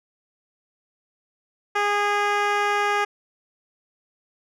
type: tone with band-pass filter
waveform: 10% pulse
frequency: 410.5 Hz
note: G#4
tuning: 20 cents flat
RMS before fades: -22 dBFS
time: 1.75-3.05 s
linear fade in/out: 10 ms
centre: 960 Hz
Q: 0.53
effects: none